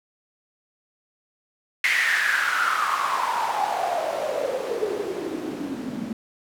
white noise with band-pass filter sweep, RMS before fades -25 dBFS, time 1.84-6.13 s, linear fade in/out 2 ms, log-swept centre 2100 to 220 Hz, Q 7.8, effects none

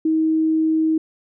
sine tone, 317.5 Hz, D#4, 35 cents sharp, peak -15 dBFS, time 0.05-0.98 s, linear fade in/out 5 ms, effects none

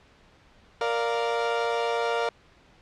30% pulse chord, Bb major, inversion none, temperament equal, 466.2 / 587.3 / 698.5 Hz, Bb4 / D5 / F5, 0 / 0 / 0 cents, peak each -24 / -29 / -27 dBFS, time 0.81-2.29 s, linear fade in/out 2 ms, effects pink hiss -57 dBFS RMS until 2.81 s + low-pass 4000 Hz 12 dB/octave

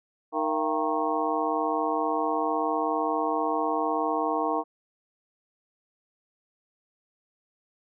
harmonic tone with a mistuned harmonic, 155.56 Hz, D#3, in tune, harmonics 2 / 3 / 4 / 5 / 6 / 7, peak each -31 / -31 / -31 / -31 / -31 / -31 dBFS, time 0.32-4.64 s, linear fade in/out 50 ms, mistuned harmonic 4, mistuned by +150 cents, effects none

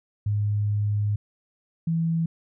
sine tone pair in turn, 103.83 / 164.82 Hz, G#2 / E3, 0 / 0 cents, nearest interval minor sixth, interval 800 cents, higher second, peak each -21 dBFS, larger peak neither, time 0.26-1.16 / 1.87-2.26 s, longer first, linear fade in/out 5 ms, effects none

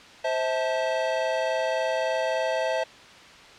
square chord, A minor, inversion first, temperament equal with one note detuned, 523.3 / 646.8 / 880 Hz, C5 / E5 / A5, 0 / -33 / 0 cents, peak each -29 / -27 / -32 dBFS, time 0.24-2.84 s, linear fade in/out 10 ms, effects white hiss -47 dBFS RMS until 3.58 s + low-pass 4000 Hz 12 dB/octave

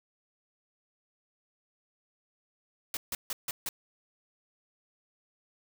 white noise bursts, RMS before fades -34 dBFS, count 5, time 2.94-3.69 s, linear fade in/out 2 ms, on 30 ms, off 150 ms, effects none

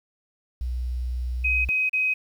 sine tone, 61.74 Hz, B1, in tune, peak -25 dBFS, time 0.61-1.69 s, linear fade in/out 0 ms
sine tone bursts, 2524 Hz, D#7, 24 cents sharp, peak -20 dBFS, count 3, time 1.44-2.14 s, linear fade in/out 10 ms, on 210 ms, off 35 ms
effects 9-bit

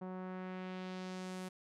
sawtooth tone with low-pass filter sweep, 185 Hz, F#3, in tune, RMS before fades -44 dBFS, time 0.01-1.49 s, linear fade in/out 10 ms, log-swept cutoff 940 to 11000 Hz, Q 1.1, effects none

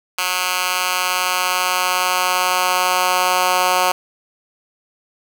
10% pulse tone with high-pass filter sweep, 182.4 Hz, F#3, 24 cents flat, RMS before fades -18 dBFS, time 0.18-3.92 s, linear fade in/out 5 ms, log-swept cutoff 1600 to 790 Hz, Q 0.99, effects none

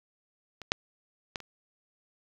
clicks, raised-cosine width 0.2 ms, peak -24 / -6 / -15 / -28 dBFS, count 4, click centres 0.617 / 0.719 / 1.358 / 1.403 s, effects low-pass 7000 Hz 12 dB/octave + 8-bit

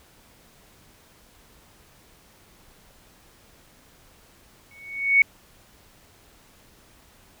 sine tone with exponential growth, 2223 Hz, C#7, 4 cents sharp, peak -10 dBFS, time 4.71-5.22 s, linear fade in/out 2 ms, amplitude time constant 110 ms, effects pink hiss -55 dBFS RMS until 7.4 s

